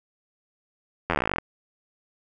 slowing click train, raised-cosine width 0.5 ms, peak -8 dBFS, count 18, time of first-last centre 1.1-1.384 s, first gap 11 ms, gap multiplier 1.05, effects none

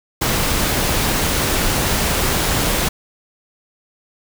pink noise, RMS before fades -18 dBFS, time 0.21-2.89 s, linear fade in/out 10 ms, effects none

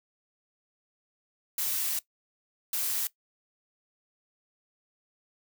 blue noise bursts at uneven times, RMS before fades -30 dBFS, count 2, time 1.58-1.99 / 2.73-3.07 s, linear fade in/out 2 ms, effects noise-tail reverb RT60 0.1 s tail -18 dB re dry

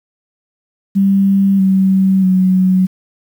sine tone with pitch steps, 196 / 190.97 / 186.07 Hz, G3 / G3 / F#3, 0 / -45 / +10 cents, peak -8 dBFS, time 0.95-2.87 s, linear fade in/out 20 ms, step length 640 ms, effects 7-bit

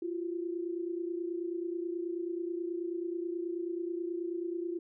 sine tone pair together, 340.7 / 370 Hz, F4 / F#4, -43 / 0 cents, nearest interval minor second, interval 143 cents, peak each -34 / -39 dBFS, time 0.02-4.79 s, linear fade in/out 5 ms, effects none

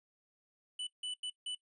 square tone bursts at uneven times, 2982 Hz, F#7, 13 cents sharp, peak -38 dBFS, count 4, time 0.79-0.87 / 1.03-1.14 / 1.23-1.3 / 1.46-1.55 s, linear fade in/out 5 ms, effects noise-tail reverb RT60 0.1 s tail -19 dB re dry + resampled to 24000 Hz

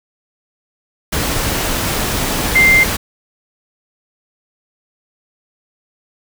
sine tone in noise, 2093 Hz, C7, in tune, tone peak -7 dBFS, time 2.55-2.84 s, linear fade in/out 10 ms, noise pink, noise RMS -18 dBFS, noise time 1.12-2.97 s, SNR +8 dB, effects none

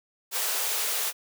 white high-pass noise, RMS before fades -28 dBFS, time 0.31-1.13 s, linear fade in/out 50 ms, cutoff 380 Hz, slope 96 dB/octave, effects none

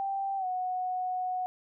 sine tone with pitch glide, 784 to 735.7 Hz, G5 to F#5, 0 to -10 cents, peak -29 dBFS, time 0-1.46 s, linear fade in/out 0 ms, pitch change -110 cents, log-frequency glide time 0.37-0.46 s, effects none

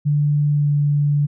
sine tone with pitch glide, 146.83 to 145.48 Hz, D3 to D3, 0 to -16 cents, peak -14 dBFS, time 0.05-1.27 s, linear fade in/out 20 ms, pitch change -16 cents, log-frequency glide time 0.51-0.71 s, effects none

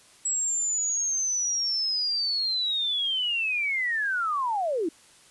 sine linear sweep, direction down, 7770 to 298.4 Hz, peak -24 dBFS, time 0.25-4.89 s, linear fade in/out 5 ms, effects white hiss -55 dBFS RMS until 5.3 s + resampled to 24000 Hz

